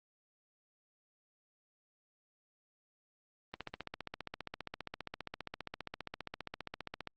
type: click train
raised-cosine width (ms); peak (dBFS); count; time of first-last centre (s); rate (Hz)
0.3; -24; 54; 3.54-7.073; 15
effects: Opus 24 kbps